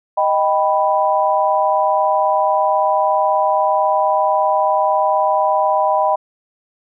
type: chord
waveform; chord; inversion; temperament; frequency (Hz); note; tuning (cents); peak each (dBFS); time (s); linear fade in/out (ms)
sine; Eb augmented; none; equal; 622.3 / 784 / 987.8; Eb5 / G5 / B5; 0 / 0 / 0; -17; 0.17-6.16; 10
effects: none